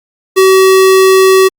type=tone; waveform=square; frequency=380 Hz; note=F#4; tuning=46 cents sharp; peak=-4 dBFS; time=0.36-1.49 s; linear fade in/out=20 ms; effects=Opus 48 kbps